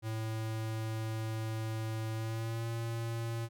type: tone with pitch glide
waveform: square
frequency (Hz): 110.8 to 115.31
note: A2 to A#2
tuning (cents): +13 to -18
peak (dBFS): -35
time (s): 0.02-3.49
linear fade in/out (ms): 50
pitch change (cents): +69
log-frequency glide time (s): 2.13-2.67
effects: none